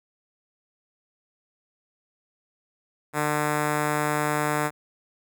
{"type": "tone with notch filter", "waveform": "5% pulse", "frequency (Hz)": 150, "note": "D3", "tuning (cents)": 37, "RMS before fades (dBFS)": -25, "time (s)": [3.13, 4.71], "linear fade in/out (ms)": 50, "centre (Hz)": 4400, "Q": 1.5, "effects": []}